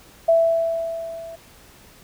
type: tone with level ramp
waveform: sine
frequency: 662 Hz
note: E5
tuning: 7 cents sharp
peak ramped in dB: -11 to -34 dBFS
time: 0.28-1.36 s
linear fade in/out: 10 ms
effects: pink hiss -49 dBFS RMS until 2.03 s